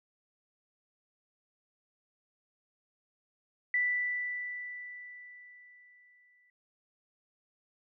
sine tone with exponential decay, 1975.5 Hz, B6, in tune, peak -25 dBFS, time 3.74-6.5 s, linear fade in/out 2 ms, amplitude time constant 600 ms, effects none

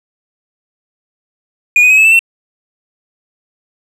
triangle tone with pitch steps, 2443 / 2493 / 2544 / 2596 / 2649 / 2703 Hz, D#7 / D#7 / D#7 / E7 / E7 / E7, -32 / +3 / +38 / -27 / +8 / +43 cents, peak -3 dBFS, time 1.76-2.192 s, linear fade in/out 2 ms, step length 72 ms, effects none

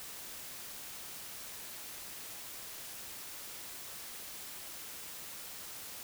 silence, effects white hiss -46 dBFS RMS until 6.03 s

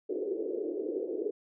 pink band-pass noise, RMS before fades -34 dBFS, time 0.09-1.31 s, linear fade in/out 10 ms, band 340 to 460 Hz, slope 48 dB/octave, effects none

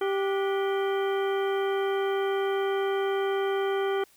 harmonic tone with a mistuned harmonic, 392 Hz, G4, in tune, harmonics 1 / 2 / 3 / 4 / 5 / 6 / 8, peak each -25 / -34 / -37 / -38 / -41 / -45 / -42 dBFS, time 0.01-4.04 s, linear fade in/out 5 ms, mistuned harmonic 4, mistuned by -120 cents, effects white hiss -60 dBFS RMS until 4.16 s

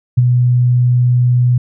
sine tone with ADSR envelope, 123.47 Hz, B2, in tune, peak -3 dBFS, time 0.17-1.58 s, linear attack 13 ms, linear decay 23 ms, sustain -5 dB, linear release 5 ms, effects none

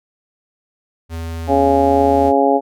square tone, 82.41 Hz, E2, in tune, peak -24 dBFS, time 1.09-2.33 s, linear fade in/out 50 ms
harmonic tone, 138.3 Hz, C#3, 4 cents flat, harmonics 2 / 3 / 4 / 5 / 6, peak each -17 / -17 / -17 / -17 / -17 dBFS, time 1.47-2.61 s, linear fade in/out 50 ms
effects none

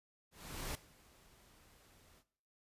pink noise with ADSR envelope, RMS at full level -41 dBFS, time 0.31-2.24 s, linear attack 440 ms, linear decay 4 ms, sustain -24 dB, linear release 61 ms, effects noise-tail reverb RT60 0.6 s tail -17 dB re dry + resampled to 32000 Hz

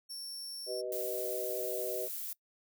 sawtooth tone, 5450 Hz, F8, 43 cents flat, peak -38 dBFS, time 0.09-0.82 s, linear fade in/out 20 ms
sine chord, G augmented, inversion none, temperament equal with one note detuned, 381.9 / 493.9 / 622.3 Hz, G4 / B4 / D#5, -45 / 0 / 0 cents, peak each -39 dBFS, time 0.66-2.09 s, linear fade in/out 50 ms
violet noise, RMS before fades -40 dBFS, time 0.92-2.33 s, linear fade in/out 2 ms
effects noise-tail reverb RT60 0.1 s tail -22 dB re dry

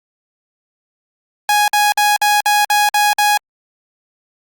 sawtooth tone bursts, 830.6 Hz, G#5, in tune, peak -7 dBFS, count 8, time 1.49-3.374 s, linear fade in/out 2 ms, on 190 ms, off 52 ms, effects Opus 48 kbps

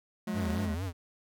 harmonic tone, 212 Hz, G#3, 36 cents sharp, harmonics 1 / 3 / 5 / 7 / 9, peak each -32 / -46 / -51 / -54 / -52 dBFS, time 0.27-0.75 s, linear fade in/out 10 ms
sawtooth tone, 181.9 Hz, F#3, 29 cents flat, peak -33 dBFS, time 0.27-0.66 s, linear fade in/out 5 ms
square tone with vibrato, 87.4 Hz, F2, 2 cents sharp, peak -33 dBFS, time 0.33-0.93 s, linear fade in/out 50 ms, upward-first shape triangle, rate 4.4 Hz, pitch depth 220 cents each way
effects none

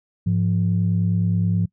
sine tone pair together, 104.03 / 173.7 Hz, G#2 / F3, +3 / -9 cents, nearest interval major sixth, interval 888 cents, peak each -19 dBFS, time 0.26-1.66 s, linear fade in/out 10 ms, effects noise-tail reverb RT60 0.1 s tail -24 dB re dry + tanh soft clip ceiling -10 dBFS

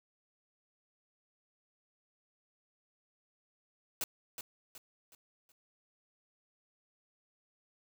white noise with echo, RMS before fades -35 dBFS, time 4.01-4.04 s, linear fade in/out 2 ms, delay 370 ms, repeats 4, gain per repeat -8 dB, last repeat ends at 5.52 s, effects none

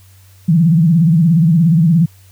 sine tone with vibrato, 164.81 Hz, E3, in tune, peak -7 dBFS, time 0.48-2.06 s, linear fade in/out 10 ms, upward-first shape sine, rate 17 Hz, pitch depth 150 cents each way, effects added 95 Hz sine -42 dBFS peak until 2.31 s + white hiss -50 dBFS RMS until 2.31 s

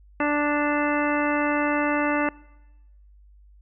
harmonic tone, 293.7 Hz, D4, in tune, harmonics 1 / 2 / 3 / 4 / 5 / 6 / 7 / 9, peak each -24 / -27 / -29 / -30 / -31 / -32 / -32 / -34 dBFS, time 0.2-2.29 s, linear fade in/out 2 ms, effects noise-tail reverb RT60 1.0 s tail -23 dB re dry + added 50 Hz sine -49 dBFS peak until 3.61 s

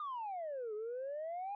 sine exponential two-way sweep, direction down then up, 1234 to 415.3 to 828 Hz, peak -37 dBFS, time 0-1.55 s, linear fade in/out 2 ms, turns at 0.74 s, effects tanh soft clip ceiling -36 dBFS

